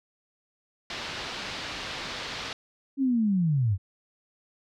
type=low-pass noise; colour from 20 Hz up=white; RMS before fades=-36 dBFS; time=0.9-2.53 s; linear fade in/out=2 ms; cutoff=4500 Hz; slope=24 dB/octave
type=linear sweep; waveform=sine; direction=down; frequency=280 to 88.4 Hz; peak=-21 dBFS; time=2.97-3.78 s; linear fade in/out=50 ms
effects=none